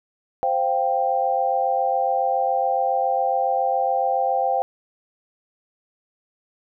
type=chord; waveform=sine; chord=C suspended fourth; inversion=none; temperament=just; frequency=523.3 / 697.7 / 784.9 Hz; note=C5 / F5 / G5; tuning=0 / -2 / +2 cents; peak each=-24 / -24 / -21 dBFS; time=0.43-4.62 s; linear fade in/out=0 ms; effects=none